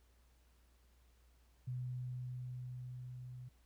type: tone with level ramp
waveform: sine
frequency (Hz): 125.4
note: B2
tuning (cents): +27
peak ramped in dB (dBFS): -38 to -47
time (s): 1.67-3.49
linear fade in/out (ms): 10
effects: added 60 Hz sine -66 dBFS peak until 3.65 s + pink hiss -75 dBFS RMS until 3.65 s